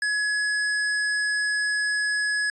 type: tone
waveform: square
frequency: 1688 Hz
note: G#6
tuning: 28 cents sharp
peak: -23 dBFS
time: 0.02-2.5 s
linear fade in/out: 2 ms
effects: resampled to 24000 Hz